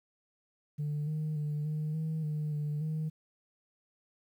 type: tone with pitch steps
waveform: sine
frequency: 148.3 / 154.3 / 149 / 153.2 / 158.4 / 151.7 / 148.7 / 156.2 Hz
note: D3 / D#3 / D3 / D#3 / D#3 / D#3 / D3 / D#3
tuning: +17 / -14 / +25 / -27 / +31 / -44 / +22 / +7 cents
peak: -29 dBFS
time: 0.78-3.1 s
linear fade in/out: 20 ms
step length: 290 ms
effects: tanh soft clip ceiling -29 dBFS + 11-bit